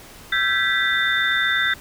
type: tone cluster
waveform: sine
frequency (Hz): 1343 / 1556 / 1684 / 1972 / 3587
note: E6 / G6 / G#6 / B6 / A7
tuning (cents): +32 / -13 / +24 / -3 / +33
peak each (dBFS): -28 / -22 / -27 / -22 / -24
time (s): 0.32-1.74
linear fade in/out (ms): 5
effects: pink hiss -43 dBFS RMS until 1.8 s